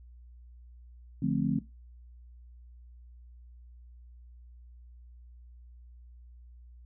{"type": "chord", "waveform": "sine", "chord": "D minor seventh", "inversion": "none", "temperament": "just", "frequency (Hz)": [146.83, 176.2, 220.2, 264.3], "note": ["D3", "F3", "A3", "C4"], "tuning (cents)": [0, 16, 2, 18], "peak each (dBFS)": -31, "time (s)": [1.22, 1.59], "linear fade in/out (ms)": 5, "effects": ["noise-tail reverb RT60 0.2 s tail -17 dB re dry", "added 60 Hz sine -49 dBFS peak until 6.85 s"]}